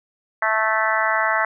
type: harmonic tone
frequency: 219.2 Hz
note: A3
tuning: 6 cents flat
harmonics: 3 / 4 / 5 / 6 / 7 / 8 / 9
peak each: -25 / -25 / -25 / -25 / -25 / -25 / -25 dBFS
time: 0.42-1.45 s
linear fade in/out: 2 ms
effects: none